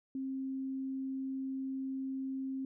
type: tone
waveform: sine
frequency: 266.2 Hz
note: C4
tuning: 30 cents sharp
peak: -35 dBFS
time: 0.15-2.65 s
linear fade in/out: 2 ms
effects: none